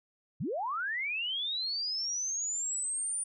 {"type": "linear sweep", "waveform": "sine", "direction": "up", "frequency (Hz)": [98.8, 9397], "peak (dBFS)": -31, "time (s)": [0.4, 3.24], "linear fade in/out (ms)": 10, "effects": []}